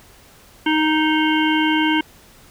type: harmonic tone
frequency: 311.1 Hz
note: D#4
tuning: in tune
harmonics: 1 / 3 / 5 / 7 / 9 / 10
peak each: -17 / -22 / -24 / -25 / -27 / -27 dBFS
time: 0.66-2.01 s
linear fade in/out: 5 ms
effects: pink hiss -48 dBFS RMS until 2.5 s